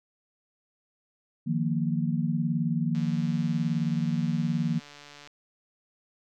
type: chord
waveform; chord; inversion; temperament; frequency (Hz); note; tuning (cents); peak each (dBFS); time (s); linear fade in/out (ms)
sine; Eb suspended second; none; equal; 155.56 / 174.61 / 233.1; Eb3 / F3 / Bb3; 0 / 0 / 0; -28 / -29 / -29; 1.46-4.8; 20
type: click train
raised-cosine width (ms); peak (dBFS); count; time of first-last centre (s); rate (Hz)
0.2; -30; 338; 2.95-5.274; 145
effects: none